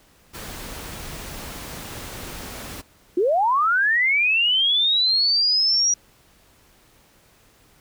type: noise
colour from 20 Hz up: pink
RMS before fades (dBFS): -35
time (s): 0.33-2.82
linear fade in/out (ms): 20
type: linear sweep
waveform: sine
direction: up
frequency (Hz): 327.1 to 5790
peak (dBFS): -16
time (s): 3.17-5.94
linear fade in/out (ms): 5
effects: pink hiss -56 dBFS RMS until 7.8 s